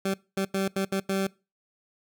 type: tone bursts at uneven times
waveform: 20% pulse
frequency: 193.6 Hz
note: G3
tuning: 21 cents flat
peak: -20 dBFS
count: 6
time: 0.05-0.14 / 0.37-0.45 / 0.54-0.68 / 0.76-0.85 / 0.92-1 / 1.09-1.27 s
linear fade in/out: 5 ms
effects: noise-tail reverb RT60 0.3 s tail -23 dB re dry